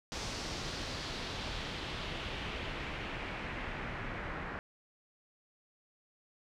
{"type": "noise with low-pass filter sweep", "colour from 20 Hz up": "pink", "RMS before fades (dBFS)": -40, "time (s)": [0.12, 4.59], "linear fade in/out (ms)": 0, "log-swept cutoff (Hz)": [5700, 1700], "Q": 1.8, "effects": []}